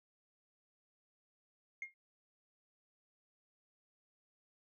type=tone with exponential decay; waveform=sine; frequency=2132 Hz; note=C7; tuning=32 cents sharp; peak=-35 dBFS; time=1.82-1.94 s; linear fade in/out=2 ms; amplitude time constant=24 ms; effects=tanh soft clip ceiling -36 dBFS